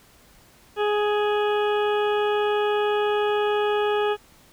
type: harmonic tone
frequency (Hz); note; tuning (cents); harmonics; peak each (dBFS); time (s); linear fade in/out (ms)
417; G#4; +7; 1 / 2 / 3 / 4 / 6 / 7 / 8; -21 / -27 / -31 / -33 / -37 / -38 / -39; 0.76-4.17; 50
effects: pink hiss -54 dBFS RMS until 4.52 s